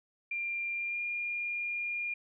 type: tone with pitch glide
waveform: sine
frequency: 2385 to 2413 Hz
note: D7 to D7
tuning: +26 to +46 cents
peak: -32 dBFS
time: 0.31-2.14 s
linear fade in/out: 5 ms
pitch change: +20 cents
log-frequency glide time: 0.74-1.01 s
effects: none